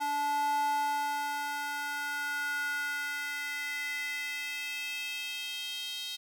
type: tone with high-pass filter sweep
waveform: square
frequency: 289.6 Hz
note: D4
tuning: 24 cents flat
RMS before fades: -34 dBFS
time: 0-6.17 s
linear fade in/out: 20 ms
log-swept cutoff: 740 to 3500 Hz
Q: 4.3
effects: none